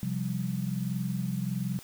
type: chord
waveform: sine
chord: C suspended fourth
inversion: none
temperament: equal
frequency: 130.81 / 174.61 / 196 Hz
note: C3 / F3 / G3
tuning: 0 / 0 / 0 cents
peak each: -33 dBFS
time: 0.03-1.79 s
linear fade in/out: 0 ms
effects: white hiss -50 dBFS RMS until 1.83 s